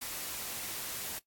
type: noise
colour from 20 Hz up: white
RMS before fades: -39 dBFS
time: 0.01-1.19 s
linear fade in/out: 10 ms
effects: noise-tail reverb RT60 0.1 s tail -17 dB re dry + AAC 64 kbps